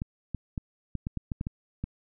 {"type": "clicks", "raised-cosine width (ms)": 5, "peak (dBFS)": -19, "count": 10, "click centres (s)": [0.019, 0.347, 0.578, 0.953, 1.069, 1.173, 1.318, 1.411, 1.469, 1.84], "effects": []}